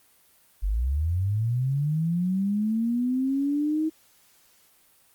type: linear sweep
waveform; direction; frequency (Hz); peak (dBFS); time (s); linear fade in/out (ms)
sine; up; 44.27 to 319; -22; 0.62-3.9; 20
effects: white hiss -60 dBFS RMS until 5.14 s + Opus 32 kbps